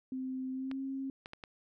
sine tone with pitch glide, 260 to 268.9 Hz, C4 to C4, -11 to +47 cents, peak -35 dBFS, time 0.12-1.1 s, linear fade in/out 2 ms, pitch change +58 cents, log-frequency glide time 0.52-0.79 s
clicks, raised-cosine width 0.3 ms, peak -28 dBFS, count 4, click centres 0.714 / 1.259 / 1.334 / 1.438 s
effects none

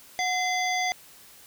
harmonic tone with a mistuned harmonic, 685 Hz, F5, 34 cents flat, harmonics 1 / 3 / 5 / 7 / 9, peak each -27 / -28 / -35 / -36 / -35 dBFS, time 0.19-0.92 s, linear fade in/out 0 ms, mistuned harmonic 1, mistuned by +120 cents, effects white hiss -51 dBFS RMS until 1.46 s

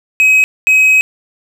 triangle tone bursts at uneven times, 2540 Hz, D#7, 35 cents sharp, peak -4 dBFS, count 2, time 0.2-0.44 / 0.67-1.01 s, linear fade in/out 0 ms, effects none

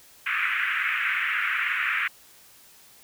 white band-pass noise, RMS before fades -26 dBFS, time 0.26-2.08 s, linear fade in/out 5 ms, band 1300 to 2500 Hz, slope 48 dB/octave, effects white hiss -53 dBFS RMS until 3.03 s

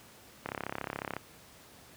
click train, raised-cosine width 0.5 ms, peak -19 dBFS, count 25, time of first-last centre 0.46-1.166 s, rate 34 Hz, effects pink hiss -55 dBFS RMS until 1.96 s + high-pass 80 Hz 12 dB/octave

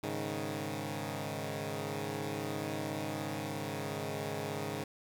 10% pulse chord, Ab suspended fourth, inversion none, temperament equal, 103.83 / 138.59 / 155.56 Hz, Ab2 / Db3 / Eb3, 0 / 0 / 0 cents, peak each -32 dBFS, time 0.03-4.84 s, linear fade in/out 5 ms, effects 10-bit

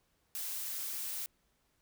blue noise, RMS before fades -39 dBFS, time 0.35-1.26 s, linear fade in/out 0 ms, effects pink hiss -75 dBFS RMS until 1.81 s

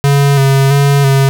square tone with vibrato, 138.59 Hz, C#3, in tune, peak -7 dBFS, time 0.04-1.29 s, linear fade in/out 0 ms, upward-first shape square, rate 1.5 Hz, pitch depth 29 cents each way, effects none

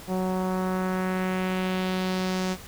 sawtooth tone with low-pass filter sweep, 185.7 Hz, F#3, 7 cents sharp, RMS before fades -27 dBFS, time 0.07-2.57 s, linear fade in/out 50 ms, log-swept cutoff 750 to 6800 Hz, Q 1.5, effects pink hiss -44 dBFS RMS until 2.67 s

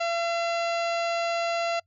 harmonic tone, 679 Hz, F5, 49 cents flat, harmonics 1 / 2 / 3 / 4 / 5 / 6 / 7 / 8 / 9 / 10, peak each -26 / -33 / -37 / -35 / -44 / -41 / -42 / -52 / -53 / -48 dBFS, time 0-1.8 s, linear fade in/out 10 ms, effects noise-tail reverb RT60 0.1 s tail -26 dB re dry + added 93 Hz sine -68 dBFS peak until 1.86 s

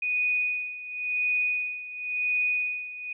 sine tone with tremolo, 2479 Hz, D#7, 7 cents flat, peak -22 dBFS, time 0.02-3.13 s, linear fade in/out 5 ms, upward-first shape sine, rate 0.94 Hz, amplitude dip 80%, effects none

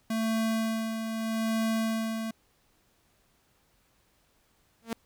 square tone with tremolo, 223.2 Hz, A3, 25 cents sharp, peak -26 dBFS, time 0.1-2.31 s, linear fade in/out 5 ms, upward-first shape sine, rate 0.8 Hz, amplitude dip 50%
sawtooth tone with exponential growth, 228.2 Hz, A#3, 37 cents flat, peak -23 dBFS, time 4.82-4.93 s, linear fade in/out 2 ms, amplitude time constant 23 ms
effects pink hiss -68 dBFS RMS until 5.05 s

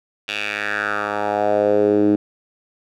10% pulse tone with band-pass filter sweep, 103.83 Hz, G#2, in tune, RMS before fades -19 dBFS, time 0.28-2.16 s, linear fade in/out 5 ms, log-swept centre 3000 to 290 Hz, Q 3.2, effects none

